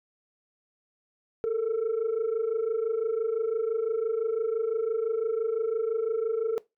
sine tone pair together, 430 / 455.9 Hz, A4 / A#4, -40 / -39 cents, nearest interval minor second, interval 101 cents, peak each -28 / -24 dBFS, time 1.44-6.58 s, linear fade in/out 0 ms, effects noise-tail reverb RT60 0.2 s tail -22 dB re dry + tanh soft clip ceiling -22 dBFS

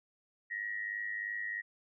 sine tone with amplitude modulation, 1900 Hz, A#6, 33 cents sharp, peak -32 dBFS, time 0.5-1.62 s, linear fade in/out 20 ms, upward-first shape sine, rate 103 Hz, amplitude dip 70%, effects none

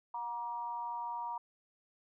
sine tone with amplitude modulation, 948 Hz, A#5, 29 cents sharp, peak -33 dBFS, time 0.14-1.38 s, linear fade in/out 5 ms, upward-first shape sine, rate 225 Hz, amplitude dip 70%, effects none

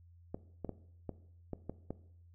clicks, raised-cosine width 2 ms, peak -25 dBFS, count 7, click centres 0.345 / 0.647 / 0.693 / 1.093 / 1.533 / 1.696 / 1.906 s, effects noise-tail reverb RT60 0.7 s tail -17 dB re dry + added 86 Hz sine -57 dBFS peak until 2.34 s

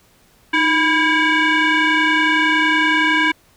sine tone with frequency modulation, 309.1 Hz, D#4, 11 cents flat, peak -11 dBFS, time 0.53-3.32 s, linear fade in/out 10 ms, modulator 649 Hz, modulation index 3.7, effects tanh soft clip ceiling -10 dBFS + pink hiss -54 dBFS RMS until 3.56 s

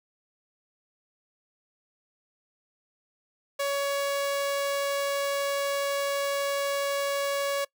sawtooth tone, 561 Hz, C#5, 21 cents sharp, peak -22 dBFS, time 3.59-7.65 s, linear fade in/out 10 ms, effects noise-tail reverb RT60 0.1 s tail -22 dB re dry

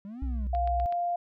triangle exponential two-way sweep, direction up then down, 192.6 to 278.8 to 197.5 Hz, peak -36 dBFS, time 0.05-0.47 s, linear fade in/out 0 ms, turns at 0.23 s
sine tone with vibrato, 62.6 Hz, B1, 24 cents sharp, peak -28 dBFS, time 0.22-0.86 s, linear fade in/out 0 ms, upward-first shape triangle, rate 15 Hz, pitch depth 17 cents each way
sine tone, 698.5 Hz, F5, in tune, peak -26 dBFS, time 0.53-1.16 s, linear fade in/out 5 ms
click train, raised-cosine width 0.3 ms, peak -29 dBFS, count 4, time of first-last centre 0.55-0.925 s, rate 8.01 Hz
effects none

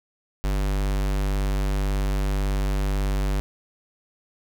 square tone, 49.08 Hz, G1, 3 cents sharp, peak -22 dBFS, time 0.44-3.4 s, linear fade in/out 0 ms, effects none

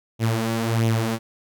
sawtooth tone with flanger, 113.6 Hz, A#2, 44 cents flat, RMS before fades -22 dBFS, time 0.19-1.19 s, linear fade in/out 50 ms, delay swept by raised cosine 0.31 to 5.31 ms, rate 1.5 Hz, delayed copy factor +0.6, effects none

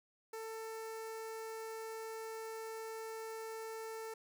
sawtooth tone with notch filter, 445.3 Hz, A4, 21 cents sharp, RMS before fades -45 dBFS, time 0.33-4.14 s, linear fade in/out 5 ms, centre 3300 Hz, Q 1.5, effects 13-bit

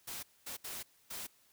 white noise bursts at uneven times, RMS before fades -43 dBFS, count 4, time 0.07-0.23 / 0.46-0.57 / 0.64-0.83 / 1.1-1.27 s, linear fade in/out 10 ms, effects white hiss -68 dBFS RMS until 1.52 s

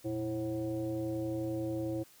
sine tone with frequency modulation, 329.1 Hz, E4, 3 cents flat, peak -32 dBFS, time 0.04-2.04 s, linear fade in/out 20 ms, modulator 209 Hz, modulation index 0.97, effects white hiss -60 dBFS RMS until 2.2 s

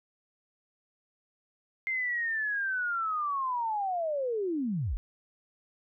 sine linear sweep, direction down, 2103 to 32.9 Hz, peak -28 dBFS, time 1.87-4.97 s, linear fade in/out 0 ms, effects none

